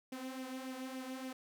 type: tone with flanger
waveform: sawtooth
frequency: 260 Hz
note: C4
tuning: 11 cents flat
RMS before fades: -44 dBFS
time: 0.12-1.33 s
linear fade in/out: 5 ms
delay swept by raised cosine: 0.34 to 3.54 ms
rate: 3.5 Hz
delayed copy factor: +0.55
effects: none